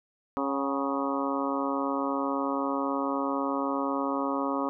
harmonic tone with a mistuned harmonic, 138.1 Hz, C#3, 6 cents flat, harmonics 2 / 3 / 4 / 5 / 6 / 7 / 8 / 9, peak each -30 / -37 / -34 / -39 / -39 / -35 / -35 / -36 dBFS, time 0.37-4.69 s, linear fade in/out 0 ms, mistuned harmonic 5, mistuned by +74 cents, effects none

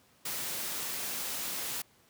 white noise, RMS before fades -36 dBFS, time 0.25-1.82 s, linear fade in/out 5 ms, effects pink hiss -64 dBFS RMS until 2.09 s + high-pass 100 Hz 12 dB/octave

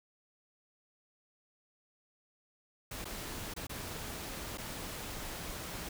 pink noise with dropouts, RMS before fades -42 dBFS, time 2.91-5.89 s, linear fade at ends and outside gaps 5 ms, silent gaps 3.045-3.053 / 3.539-3.563 / 3.669-3.694 / 4.575-4.581 s, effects none

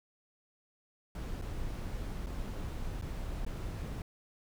brown noise with dropouts, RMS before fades -38 dBFS, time 1.15-4.02 s, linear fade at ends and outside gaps 2 ms, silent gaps 1.415-1.421 / 2.262-2.268 / 3.014-3.022 / 3.45-3.464 s, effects none

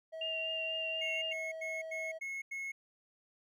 triangle tone, 644 Hz, E5, 41 cents flat, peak -39 dBFS, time 0.12-2.19 s, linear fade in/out 20 ms
sine tone with vibrato, 2788 Hz, F7, 4 cents flat, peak -35 dBFS, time 0.21-1.33 s, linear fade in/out 5 ms, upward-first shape triangle, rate 4.1 Hz, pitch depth 25 cents each way
triangle tone bursts, 2177 Hz, C#7, 32 cents flat, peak -36 dBFS, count 6, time 1.01-2.72 s, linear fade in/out 10 ms, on 210 ms, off 90 ms
effects none

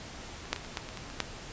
clicks, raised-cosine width 0.2 ms, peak -29 / -9 / -19 / -27 / -14 / -24 / -22 / -27 / -10 dBFS, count 9, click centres 0.455 / 0.53 / 0.562 / 0.648 / 0.772 / 0.889 / 0.973 / 1.101 / 1.203 s, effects pink hiss -44 dBFS RMS until 1.52 s + resampled to 16000 Hz

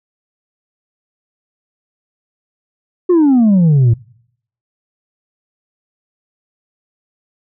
sine exponential sweep, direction down, 370 to 110 Hz, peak -4 dBFS, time 3.09-3.94 s, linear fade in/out 10 ms, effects noise-tail reverb RT60 0.7 s tail -26 dB re dry + tanh soft clip ceiling -6 dBFS

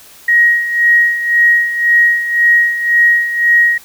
sine tone with tremolo, 1889 Hz, A#6, 22 cents sharp, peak -5 dBFS, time 0.28-3.78 s, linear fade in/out 5 ms, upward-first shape sine, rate 1.9 Hz, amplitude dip 70%, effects white hiss -40 dBFS RMS until 3.84 s

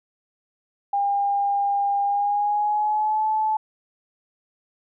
sine tone with pitch glide, 804 to 866.7 Hz, G5 to A5, +44 to -26 cents, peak -19 dBFS, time 0.93-3.57 s, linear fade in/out 5 ms, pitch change +130 cents, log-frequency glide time 2.03-3.26 s, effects none

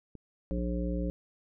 clicks, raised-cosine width 3 ms, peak -32 dBFS, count 2, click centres 0.153 / 0.583 s
harmonic tone, 59.6 Hz, A#1, 39 cents sharp, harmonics 1 / 3 / 5 / 7 / 9, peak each -32 / -34 / -37 / -43 / -39 dBFS, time 0.51-1.1 s, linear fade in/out 0 ms
effects none

